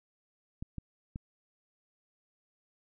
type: clicks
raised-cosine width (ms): 5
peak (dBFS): -26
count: 3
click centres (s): 0.625 / 0.783 / 1.159
effects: none